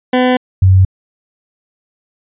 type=tone pair in turn; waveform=20% pulse / sine; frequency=252.3 / 94.3 Hz; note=B3 / F#2; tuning=+37 / +33 cents; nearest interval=octave + perfect fourth; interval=1704 cents; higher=first; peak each=-4 dBFS; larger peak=neither; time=0.13-0.37 / 0.62-0.85 s; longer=first; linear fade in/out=5 ms; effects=resampled to 8000 Hz